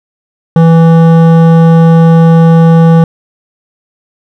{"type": "tone with hard clipping", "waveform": "sine", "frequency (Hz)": 164.81, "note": "E3", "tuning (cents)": 0, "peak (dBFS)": -3, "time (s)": [0.56, 3.04], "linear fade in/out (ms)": 2, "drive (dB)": 13, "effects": []}